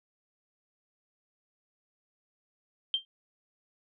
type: tone with exponential decay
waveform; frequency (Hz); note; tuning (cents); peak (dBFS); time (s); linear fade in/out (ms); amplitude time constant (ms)
sine; 3159; G7; +13; -21; 2.94-3.05; 1; 22
effects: none